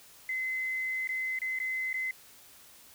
sine tone with dropouts, 2048 Hz, C7, 38 cents flat, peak -30 dBFS, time 0.29-2.11 s, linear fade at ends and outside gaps 2 ms, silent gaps 1.074-1.09 / 1.389-1.417 / 1.589-1.6 / 1.93-1.941 s, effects white hiss -55 dBFS RMS until 2.94 s

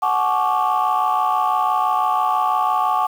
sine chord, D major seventh, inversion first, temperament equal with one note detuned, 740 / 858.9 / 1108.7 / 1174.7 Hz, F#5 / A5 / C#6 / D6, 0 / -42 / 0 / 0 cents, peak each -20 / -20 / -21 / -20 dBFS, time 0.02-3.07 s, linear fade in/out 10 ms, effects tanh soft clip ceiling -10 dBFS + 7-bit

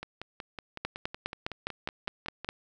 two click trains, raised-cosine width 0.3 ms, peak -22 / -15 dBFS, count 14 / 9, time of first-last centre 0.03-2.446 / 0.85-2.489 s, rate 5.38 / 4.88 Hz, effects none

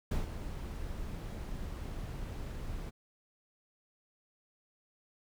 brown noise with ADSR envelope, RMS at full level -31 dBFS, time 0.11-2.91 s, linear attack 6 ms, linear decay 150 ms, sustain -9 dB, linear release 25 ms, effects none

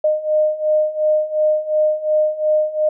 sine beating tone pair, 612 / 614.8 Hz, D#5 / D#5, -29 / -21 cents, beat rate 2.8 Hz, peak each -19 / -16 dBFS, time 0.04-2.89 s, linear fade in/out 5 ms, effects none

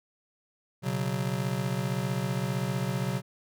square chord, B suspended second, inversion none, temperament just, 123.47 / 138.9 / 185.21 Hz, B2 / C#3 / F#3, 0 / +4 / +2 cents, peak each -33 dBFS, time 0.82-3.22 s, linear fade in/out 50 ms, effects none

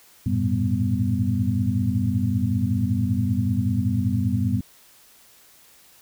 sine tone cluster, 92.7 / 107.4 / 117.9 / 197.9 / 248 Hz, F#2 / A2 / A#2 / G3 / B3, +4 / -41 / +20 / +17 / +7 cents, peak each -26 dBFS, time 0.26-4.61 s, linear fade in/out 5 ms, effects white hiss -53 dBFS RMS until 6.01 s

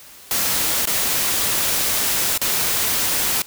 white noise with dropouts, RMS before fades -20 dBFS, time 0.31-3.42 s, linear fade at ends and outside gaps 1 ms, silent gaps 0.855-0.872 / 2.377-2.415 s, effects white hiss -43 dBFS RMS until 3.46 s

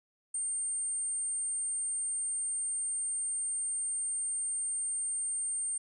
sine tone, 8730 Hz, C#9, 28 cents flat, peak -31 dBFS, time 0.34-5.78 s, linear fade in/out 5 ms, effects none

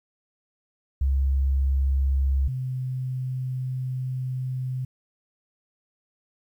sine tone pair in turn, 67.7 / 128.76 Hz, C#2 / C3, -40 / -27 cents, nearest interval major seventh, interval 1113 cents, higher second, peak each -19 / -26 dBFS, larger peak first, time 1.01-2.48 / 2.48-4.85 s, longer second, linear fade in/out 5 ms, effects 10-bit

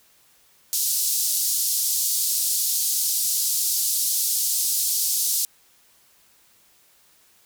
white band-pass noise, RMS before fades -23 dBFS, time 0.73-5.45 s, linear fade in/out 0 ms, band 4500 to 15000 Hz, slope 24 dB/octave, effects white hiss -58 dBFS RMS until 7.45 s

